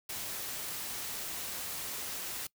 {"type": "noise", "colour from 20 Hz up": "white", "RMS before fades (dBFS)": -39, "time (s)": [0.09, 2.47], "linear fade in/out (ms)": 5, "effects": ["noise-tail reverb RT60 0.1 s tail -22 dB re dry"]}